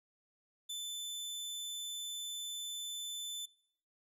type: tone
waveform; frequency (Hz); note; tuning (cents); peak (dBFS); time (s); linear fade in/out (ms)
sawtooth; 3520; A7; 0; -36; 0.69-3.46; 10
effects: noise-tail reverb RT60 0.7 s tail -24 dB re dry + resampled to 32000 Hz